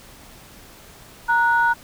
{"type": "tone pair together", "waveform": "sine", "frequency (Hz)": [932.3, 1467.3], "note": ["A#5", "F#6"], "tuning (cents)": [0, -15], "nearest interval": "minor sixth", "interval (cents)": 785, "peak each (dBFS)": -17, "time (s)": [1.28, 1.74], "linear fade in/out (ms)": 20, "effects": ["tanh soft clip ceiling -7 dBFS", "pink hiss -45 dBFS RMS until 1.83 s"]}